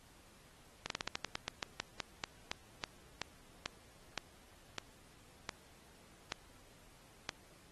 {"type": "slowing click train", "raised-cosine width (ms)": 0.2, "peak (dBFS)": -19, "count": 22, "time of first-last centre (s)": [0.86, 7.292], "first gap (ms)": 42, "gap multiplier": 1.17, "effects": ["pink hiss -63 dBFS RMS until 7.71 s", "AAC 32 kbps"]}